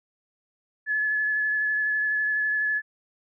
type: tone with vibrato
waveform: sine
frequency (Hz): 1714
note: A6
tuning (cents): -46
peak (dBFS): -22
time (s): 0.86-2.82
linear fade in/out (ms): 50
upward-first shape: sine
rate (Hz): 12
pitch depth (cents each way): 14
effects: none